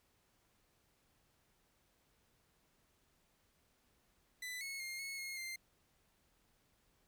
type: tone with pitch steps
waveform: sawtooth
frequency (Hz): 1997 / 2189 / 2124 / 2190 / 2154 / 2095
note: B6 / C#7 / C7 / C#7 / C7 / C7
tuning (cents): +19 / -22 / +25 / -22 / +50 / +2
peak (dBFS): -39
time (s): 4.42-5.56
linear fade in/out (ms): 5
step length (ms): 190
effects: pink hiss -75 dBFS RMS until 7.07 s